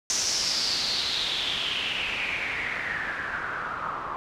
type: noise with low-pass filter sweep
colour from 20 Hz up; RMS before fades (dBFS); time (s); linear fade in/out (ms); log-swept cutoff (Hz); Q
white; -29; 0.1-4.16; 0; 6100 to 1100; 5.6
effects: none